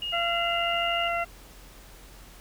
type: tone with pitch glide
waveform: sine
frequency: 2856 to 2833 Hz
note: F7 to F7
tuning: +38 to +24 cents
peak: -29 dBFS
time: 0.02-1.08 s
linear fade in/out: 2 ms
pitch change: -14 cents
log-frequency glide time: 0.27-0.6 s
type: harmonic tone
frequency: 685 Hz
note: F5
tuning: 34 cents flat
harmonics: 1 / 2 / 3 / 4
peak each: -28 / -31 / -33 / -34 dBFS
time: 0.12-1.25 s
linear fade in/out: 20 ms
effects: added 44 Hz sine -49 dBFS peak until 2.4 s + pink hiss -51 dBFS RMS until 2.4 s